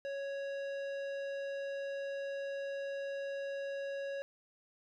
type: tone with tanh clipping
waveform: sine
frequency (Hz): 554.4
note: C#5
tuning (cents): 0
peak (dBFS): -39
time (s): 0.05-4.22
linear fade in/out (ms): 0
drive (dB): 14
effects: none